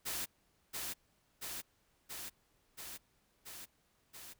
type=noise with echo; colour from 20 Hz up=white; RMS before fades=-39 dBFS; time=0.05-0.26 s; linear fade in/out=20 ms; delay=680 ms; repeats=6; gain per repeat=-2 dB; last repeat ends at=4.34 s; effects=pink hiss -74 dBFS RMS until 4.39 s